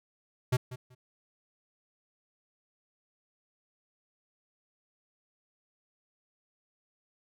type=tone with echo; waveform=square; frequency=126.1 Hz; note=B2; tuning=36 cents sharp; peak=-24 dBFS; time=0.52-0.57 s; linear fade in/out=10 ms; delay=190 ms; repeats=2; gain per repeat=-15 dB; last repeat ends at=0.95 s; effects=none